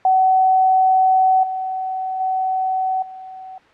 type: tone with level steps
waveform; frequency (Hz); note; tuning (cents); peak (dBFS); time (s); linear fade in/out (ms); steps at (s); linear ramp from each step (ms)
sine; 754; F#5; +32; -11 / -21 / -17 / -32; 0.05-3.58; 2; 1.43 / 2.2 / 3.02; 5
effects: white hiss -50 dBFS RMS until 3.73 s + low-pass 2000 Hz 12 dB/octave